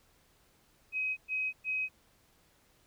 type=tone bursts; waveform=sine; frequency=2531 Hz; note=D#7; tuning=29 cents sharp; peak=-30 dBFS; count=3; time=0.92-1.89 s; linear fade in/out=50 ms; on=250 ms; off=110 ms; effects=pink hiss -67 dBFS RMS until 2.86 s